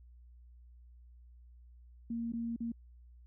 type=tone with dropouts; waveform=sine; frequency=232.1 Hz; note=A#3; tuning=7 cents flat; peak=-34 dBFS; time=2.1-2.72 s; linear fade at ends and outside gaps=5 ms; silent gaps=2.322-2.334 / 2.563-2.604 s; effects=added 60 Hz sine -54 dBFS peak until 3.26 s